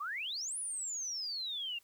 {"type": "exponential two-way sweep", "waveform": "sine", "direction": "up then down", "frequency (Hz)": [1108.7, 10160, 2732], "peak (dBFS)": -36, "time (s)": [0, 1.79], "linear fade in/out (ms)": 10, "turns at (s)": 0.58, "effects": ["white hiss -68 dBFS RMS until 1.83 s"]}